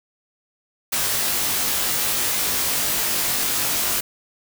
white noise with comb filter, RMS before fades -22 dBFS, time 0.92-4.01 s, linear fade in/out 10 ms, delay 20 ms, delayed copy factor +0.9, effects none

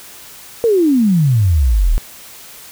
sine exponential sweep, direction down, 481.8 to 34.4 Hz, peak -9 dBFS, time 0.64-1.98 s, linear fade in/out 0 ms, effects white hiss -37 dBFS RMS until 2.71 s

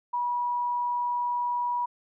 sine tone, 970 Hz, B5, 31 cents flat, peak -25 dBFS, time 0.13-1.86 s, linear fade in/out 10 ms, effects none

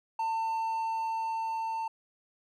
triangle tone with level ramp, 898 Hz, A5, 35 cents sharp, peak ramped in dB -26 to -29 dBFS, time 0.19-1.88 s, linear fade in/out 5 ms, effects none

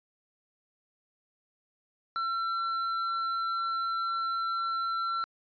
triangle tone with tanh clipping, 1351 Hz, E6, 42 cents sharp, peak -30 dBFS, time 2.16-5.24 s, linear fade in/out 0 ms, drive 13 dB, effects resampled to 11025 Hz

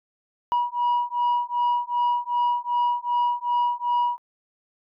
sine beating tone pair, 965 / 967.6 Hz, B5 / B5, -40 / -36 cents, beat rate 2.6 Hz, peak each -22 dBFS, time 0.52-4.18 s, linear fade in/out 0 ms, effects tanh soft clip ceiling -17 dBFS

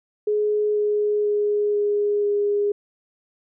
sine tone with pitch steps, 420.5 / 417.8 / 415.2 / 412.6 / 409.9 Hz, G#4 / G#4 / G#4 / G#4 / G#4, +22 / +10 / 0 / -11 / -23 cents, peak -18 dBFS, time 0.27-2.72 s, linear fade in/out 5 ms, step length 490 ms, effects none

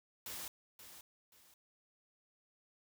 white noise with echo, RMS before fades -45 dBFS, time 0.26-0.48 s, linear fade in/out 2 ms, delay 530 ms, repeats 2, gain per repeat -10 dB, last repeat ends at 1.54 s, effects none

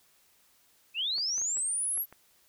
sine linear sweep, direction up, 2489 to 11840 Hz, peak -28 dBFS, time 0.94-2.06 s, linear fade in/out 50 ms
clicks, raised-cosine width 0.5 ms, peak -34 dBFS, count 6, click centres 1.182 / 1.38 / 1.416 / 1.571 / 1.975 / 2.126 s
effects white hiss -65 dBFS RMS until 2.48 s

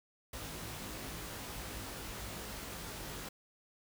pink noise with comb filter, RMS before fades -44 dBFS, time 0.33-3.29 s, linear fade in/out 5 ms, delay 19 ms, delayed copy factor +0.75, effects none

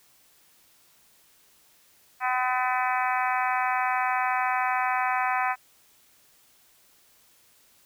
harmonic tone with a mistuned harmonic, 253.3 Hz, B3, 44 cents sharp, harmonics 3 / 4 / 5 / 6 / 7 / 8 / 9 / 10, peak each -27 / -29 / -31 / -33 / -34 / -35 / -36 / -37 dBFS, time 2.2-5.56 s, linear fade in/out 50 ms, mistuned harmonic 8, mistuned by -25 cents, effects white hiss -60 dBFS RMS until 7.85 s

